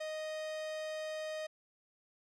45% pulse tone, 622.3 Hz, D#5, in tune, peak -38 dBFS, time 0-1.47 s, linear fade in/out 10 ms, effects low-pass 7000 Hz 12 dB/octave

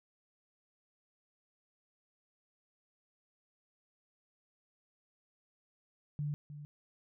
sine tone with echo, 147.2 Hz, D3, 4 cents sharp, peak -33 dBFS, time 6.19-6.34 s, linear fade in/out 0 ms, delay 310 ms, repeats 1, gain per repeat -11 dB, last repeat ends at 6.65 s, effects none

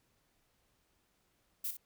violet noise with echo, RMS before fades -37 dBFS, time 1.64-1.71 s, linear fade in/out 5 ms, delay 60 ms, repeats 1, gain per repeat -10 dB, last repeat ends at 1.77 s, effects pink hiss -75 dBFS RMS until 1.85 s

